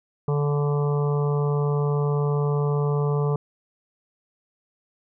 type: harmonic tone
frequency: 145.4 Hz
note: D3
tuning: 17 cents flat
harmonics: 1 / 3 / 4 / 5 / 6 / 7 / 8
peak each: -21 / -26 / -38 / -38 / -38 / -37 / -37 dBFS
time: 0.28-3.36 s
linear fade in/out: 2 ms
effects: none